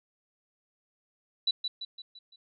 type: tone with echo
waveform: sine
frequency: 3951 Hz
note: B7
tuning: in tune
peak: -23 dBFS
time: 1.47-1.51 s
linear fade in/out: 5 ms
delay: 170 ms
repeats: 5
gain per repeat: -6 dB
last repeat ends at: 2.36 s
effects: none

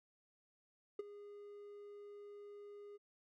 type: tone with ADSR envelope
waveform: triangle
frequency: 410 Hz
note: G#4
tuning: 22 cents flat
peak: -34 dBFS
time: 0.99-2.98 s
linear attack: 4 ms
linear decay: 20 ms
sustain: -15 dB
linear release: 25 ms
effects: none

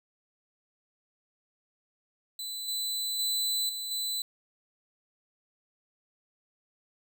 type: tone with level steps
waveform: sawtooth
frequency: 4000 Hz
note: B7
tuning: 21 cents sharp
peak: -32 / -27 / -24 / -31 / -27 dBFS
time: 2.39-4.22 s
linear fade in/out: 2 ms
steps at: 2.68 / 3.19 / 3.69 / 3.91 s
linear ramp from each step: 2 ms
effects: none

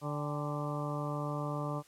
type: harmonic tone with a mistuned harmonic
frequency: 146.83 Hz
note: D3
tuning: in tune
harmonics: 1 / 2 / 3 / 4 / 5 / 6 / 7 / 8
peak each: -36 / -41 / -45 / -41 / -47 / -47 / -44 / -43 dBFS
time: 0.01-1.83 s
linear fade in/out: 50 ms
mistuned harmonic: 5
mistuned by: +91 cents
effects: white hiss -62 dBFS RMS until 1.87 s + low-pass 11000 Hz 12 dB/octave

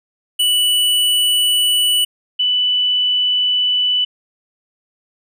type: tone pair in turn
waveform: square / sine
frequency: 2960 / 2981 Hz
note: F#7 / F#7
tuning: 0 / +12 cents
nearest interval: unison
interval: 12 cents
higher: second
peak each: -13 / -13 dBFS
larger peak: neither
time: 0.39-2.05 / 2.39-4.05 s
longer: neither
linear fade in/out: 10 ms
effects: none

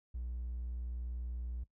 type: tone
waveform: triangle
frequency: 60.5 Hz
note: B1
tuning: 35 cents flat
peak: -35 dBFS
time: 0.14-1.64 s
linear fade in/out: 10 ms
effects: noise-tail reverb RT60 0.1 s tail -18 dB re dry + tanh soft clip ceiling -31 dBFS

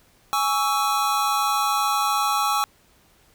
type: chord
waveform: square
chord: C# minor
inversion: second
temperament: equal with one note detuned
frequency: 830.6 / 1121.6 / 1318.5 Hz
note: G#5 / C#6 / E6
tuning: 0 / +20 / 0 cents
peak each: -25 dBFS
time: 0.33-2.64 s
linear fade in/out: 0 ms
effects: pink hiss -58 dBFS RMS until 3.34 s

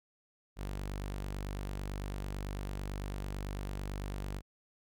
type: tone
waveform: sawtooth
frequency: 49 Hz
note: G1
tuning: in tune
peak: -33 dBFS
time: 0.56-4.42 s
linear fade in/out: 50 ms
effects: none

